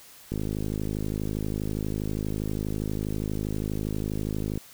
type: click train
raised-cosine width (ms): 3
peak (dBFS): -17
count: 224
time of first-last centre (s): 0.32-4.576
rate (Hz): 52.4
effects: white hiss -50 dBFS RMS until 4.73 s